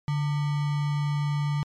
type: tone with sample-and-hold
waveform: sine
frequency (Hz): 145.9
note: D3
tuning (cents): -11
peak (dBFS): -23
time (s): 0.08-1.63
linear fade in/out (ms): 0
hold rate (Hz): 1050
effects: low-pass 5000 Hz 12 dB/octave + MP3 96 kbps